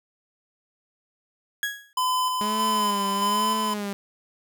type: tone with exponential decay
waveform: 35% pulse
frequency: 1661.2 Hz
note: G#6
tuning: in tune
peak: -20 dBFS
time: 1.63-1.93 s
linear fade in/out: 1 ms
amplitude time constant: 65 ms
type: tone with tremolo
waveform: square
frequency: 1014 Hz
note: B5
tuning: 45 cents sharp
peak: -22 dBFS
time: 1.97-3.74 s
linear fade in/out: 5 ms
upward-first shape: square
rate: 1.6 Hz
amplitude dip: 30%
type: tone with vibrato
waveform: sawtooth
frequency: 207.7 Hz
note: G#3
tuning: in tune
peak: -24 dBFS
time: 2.41-3.93 s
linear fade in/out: 0 ms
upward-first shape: sine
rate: 1.1 Hz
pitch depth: 91 cents each way
effects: none